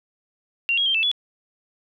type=tone with pitch steps; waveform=sine; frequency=2761 / 3286 / 3164 / 2647 / 3413 Hz; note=F7 / G#7 / G7 / E7 / G#7; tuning=-20 / -19 / +15 / +7 / +47 cents; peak=-18 dBFS; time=0.69-1.115 s; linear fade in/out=0 ms; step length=85 ms; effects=none